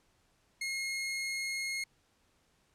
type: tone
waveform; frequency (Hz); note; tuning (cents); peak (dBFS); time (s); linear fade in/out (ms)
sawtooth; 2153; C7; +49; -30; 0.61-1.84; 5
effects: pink hiss -71 dBFS RMS until 2.74 s + low-pass 10000 Hz 12 dB/octave